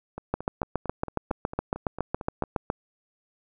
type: two click trains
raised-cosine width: 1 ms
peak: -21 / -11 dBFS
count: 11 / 18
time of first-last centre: 0.18-2.437 / 0.34-2.701 s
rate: 4.43 / 7.2 Hz
effects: none